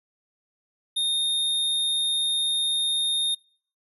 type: tone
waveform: square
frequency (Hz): 3676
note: A#7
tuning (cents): -25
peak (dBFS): -23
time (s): 0.96-3.35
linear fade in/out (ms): 10
effects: noise-tail reverb RT60 0.5 s tail -25 dB re dry + resampled to 32000 Hz